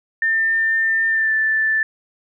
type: tone with pitch glide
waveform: sine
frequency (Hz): 1799 to 1761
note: A6 to A6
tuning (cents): +38 to +1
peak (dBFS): -15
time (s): 0.22-1.83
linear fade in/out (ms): 2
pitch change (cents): -37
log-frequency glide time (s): 1.1-1.33
effects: none